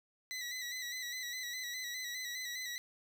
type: tone with vibrato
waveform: 20% pulse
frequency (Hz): 1975.5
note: B6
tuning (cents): 0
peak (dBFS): -34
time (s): 0.31-2.78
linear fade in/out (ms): 0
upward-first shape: square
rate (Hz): 4.9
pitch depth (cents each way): 40
effects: none